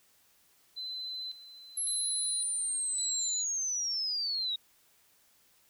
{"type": "tone with tremolo", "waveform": "sine", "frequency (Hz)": 4043, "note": "B7", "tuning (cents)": 40, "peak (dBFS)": -36, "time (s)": [0.76, 3.44], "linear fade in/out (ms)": 20, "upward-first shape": "square", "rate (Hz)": 0.9, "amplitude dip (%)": 75}
{"type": "linear sweep", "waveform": "sine", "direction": "down", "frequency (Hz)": [11175, 3764], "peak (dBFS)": -30, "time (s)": [1.77, 4.56], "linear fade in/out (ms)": 5}
{"effects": ["white hiss -66 dBFS RMS until 5.69 s"]}